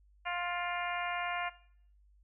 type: harmonic tone with a mistuned harmonic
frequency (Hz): 351.3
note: F4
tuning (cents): +10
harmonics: 2 / 3 / 4 / 5 / 6 / 7 / 8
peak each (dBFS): -38 / -40 / -41 / -42 / -43 / -43 / -44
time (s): 0.25-1.5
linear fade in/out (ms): 20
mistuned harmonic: 7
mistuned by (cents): -36
effects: noise-tail reverb RT60 0.6 s tail -18 dB re dry + added 50 Hz sine -61 dBFS peak until 2.23 s